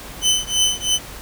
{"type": "tone with tremolo", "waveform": "25% pulse", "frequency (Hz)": 3032, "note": "F#7", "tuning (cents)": 42, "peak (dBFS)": -9, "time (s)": [0.21, 0.99], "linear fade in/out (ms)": 50, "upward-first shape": "triangle", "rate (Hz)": 3, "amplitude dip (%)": 100, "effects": ["added 50 Hz sine -40 dBFS peak until 1.21 s", "pink hiss -36 dBFS RMS until 1.21 s"]}